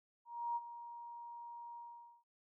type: tone with ADSR envelope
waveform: sine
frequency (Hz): 944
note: A#5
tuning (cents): +22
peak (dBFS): -34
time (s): 0.25-2.24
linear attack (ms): 310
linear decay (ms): 36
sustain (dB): -13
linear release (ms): 470
effects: none